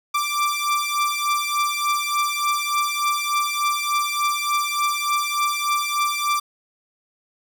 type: beating tone pair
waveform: sawtooth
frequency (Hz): 1174.7 / 1178.1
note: D6 / D6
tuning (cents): 0 / +5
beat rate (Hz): 3.4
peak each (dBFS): -19 / -20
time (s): 0.14-6.4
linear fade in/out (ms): 10
effects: none